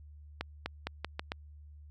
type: accelerating click train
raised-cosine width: 0.3 ms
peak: -18 dBFS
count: 6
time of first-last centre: 0.41-1.319 s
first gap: 250 ms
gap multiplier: 0.84
effects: added 74 Hz sine -49 dBFS peak until 1.9 s